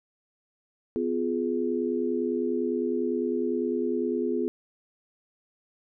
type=chord; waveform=sine; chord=F diminished; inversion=second; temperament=just; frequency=251.4 / 349.2 / 419.1 Hz; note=Cb4 / F4 / Ab4; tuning=+31 / 0 / +16 cents; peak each=-29 dBFS; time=0.96-4.48 s; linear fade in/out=0 ms; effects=none